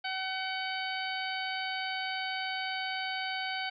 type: harmonic tone with a mistuned harmonic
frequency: 758 Hz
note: F#5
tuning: 42 cents sharp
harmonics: 1 / 2 / 3 / 4 / 5 / 6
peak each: -37 / -38 / -39 / -40 / -45 / -42 dBFS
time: 0.04-3.7 s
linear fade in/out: 10 ms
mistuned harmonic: 3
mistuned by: -17 cents
effects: none